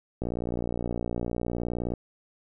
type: click train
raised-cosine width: 2 ms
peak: -17 dBFS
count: 103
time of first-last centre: 0.22-1.937 s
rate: 59.4 Hz
effects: none